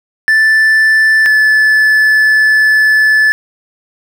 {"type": "tone pair in turn", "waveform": "triangle", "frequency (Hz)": [1760, 1735.8], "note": ["A6", "A6"], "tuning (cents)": [0, -24], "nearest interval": "unison", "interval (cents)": 24, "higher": "first", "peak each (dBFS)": -4, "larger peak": "neither", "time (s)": [[0.28, 1.26], [1.26, 3.32]], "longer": "second", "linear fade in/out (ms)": 0, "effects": []}